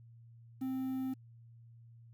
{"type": "tone with quantisation", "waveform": "triangle", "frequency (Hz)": 261.6, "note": "C4", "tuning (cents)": 0, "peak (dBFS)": -32, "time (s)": [0.61, 1.14], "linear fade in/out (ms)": 10, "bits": 10, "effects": ["added 116 Hz sine -54 dBFS peak until 2.13 s"]}